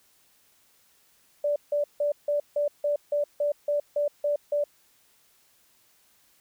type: tone bursts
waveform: sine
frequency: 584 Hz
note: D5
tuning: 10 cents flat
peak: -22 dBFS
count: 12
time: 1.44-4.64 s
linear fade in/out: 5 ms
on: 120 ms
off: 160 ms
effects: white hiss -63 dBFS RMS until 6.4 s